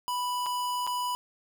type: tone with dropouts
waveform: square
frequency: 987.8 Hz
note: B5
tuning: in tune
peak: -29 dBFS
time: 0.08-1.15 s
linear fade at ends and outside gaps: 0 ms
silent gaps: 0.461-0.465 / 0.867-0.874 s
effects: none